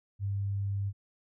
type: tone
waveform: sine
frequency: 99.5 Hz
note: G2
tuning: 26 cents sharp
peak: -29 dBFS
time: 0.19-0.93 s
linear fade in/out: 50 ms
effects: none